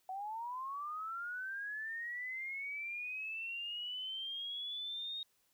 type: linear sweep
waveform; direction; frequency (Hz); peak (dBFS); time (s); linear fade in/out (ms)
sine; up; 740 to 3739; -39; 0.09-5.23; 2
effects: white hiss -75 dBFS RMS until 5.53 s